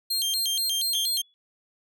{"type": "tone with vibrato", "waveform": "sawtooth", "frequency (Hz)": 3655, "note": "A#7", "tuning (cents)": -35, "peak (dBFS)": -21, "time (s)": [0.1, 1.22], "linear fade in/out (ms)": 10, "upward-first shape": "square", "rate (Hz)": 4.2, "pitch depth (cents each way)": 240}
{"type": "tone with exponential decay", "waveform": "sine", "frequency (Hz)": 3400, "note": "G#7", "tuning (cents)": 40, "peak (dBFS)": -26, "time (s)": [0.95, 1.34], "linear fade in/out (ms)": 0, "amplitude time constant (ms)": 84}
{"effects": []}